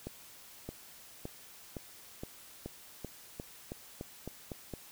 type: accelerating click train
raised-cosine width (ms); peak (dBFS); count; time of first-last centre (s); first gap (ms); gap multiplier
2; -26; 13; 0.07-4.737; 620; 0.91
effects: white hiss -54 dBFS RMS until 4.91 s